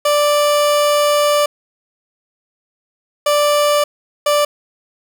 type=tone bursts at uneven times; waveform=30% pulse; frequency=587.3 Hz; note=D5; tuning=in tune; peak=-9 dBFS; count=3; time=0.05-1.46 / 3.26-3.84 / 4.26-4.45 s; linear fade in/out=5 ms; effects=none